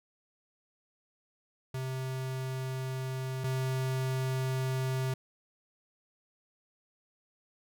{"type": "tone pair in turn", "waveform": "square", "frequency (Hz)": [130.81, 130.81], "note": ["C3", "C3"], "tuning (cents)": [0, 0], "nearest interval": "unison", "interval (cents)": 0, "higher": "neither", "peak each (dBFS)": [-34, -30], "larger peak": "second", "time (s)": [[1.74, 3.44], [3.44, 5.14]], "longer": "neither", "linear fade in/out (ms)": 5, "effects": []}